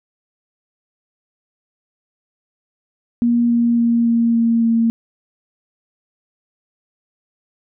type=tone with pitch steps; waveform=sine; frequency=237.2 / 235.6 / 233.9 / 232.3 / 230.7 / 229.1 Hz; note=A#3 / A#3 / A#3 / A#3 / A#3 / A#3; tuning=+30 / +19 / +6 / -6 / -18 / -30 cents; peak=-12 dBFS; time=3.22-4.9 s; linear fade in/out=0 ms; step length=280 ms; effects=none